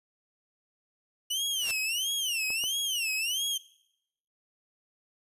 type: tone with vibrato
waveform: sawtooth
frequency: 2900 Hz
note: F#7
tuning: 35 cents flat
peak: -25 dBFS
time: 1.3-3.58 s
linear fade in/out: 10 ms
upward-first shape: sine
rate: 1.5 Hz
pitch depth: 230 cents each way
type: noise with exponential growth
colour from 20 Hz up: white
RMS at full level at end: -33 dBFS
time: 1.5-1.71 s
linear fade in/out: 0 ms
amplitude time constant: 45 ms
type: clicks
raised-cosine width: 1 ms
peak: -30 dBFS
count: 2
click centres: 2.504 / 2.639 s
effects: noise-tail reverb RT60 0.8 s tail -21 dB re dry + resampled to 32000 Hz